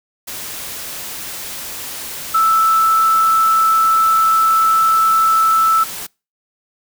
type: tone in noise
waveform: sine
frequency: 1318.5 Hz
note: E6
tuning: in tune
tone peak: -10 dBFS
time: 2.34-5.84 s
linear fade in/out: 10 ms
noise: white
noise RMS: -28 dBFS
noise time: 0.27-6.07 s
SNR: +15 dB
effects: noise-tail reverb RT60 0.3 s tail -26 dB re dry